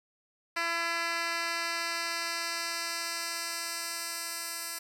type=tone with band-pass filter sweep; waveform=10% pulse; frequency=336.7 Hz; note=E4; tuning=37 cents sharp; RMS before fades=-34 dBFS; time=0.56-4.79 s; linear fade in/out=10 ms; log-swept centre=2600 to 10000 Hz; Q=0.82; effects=9-bit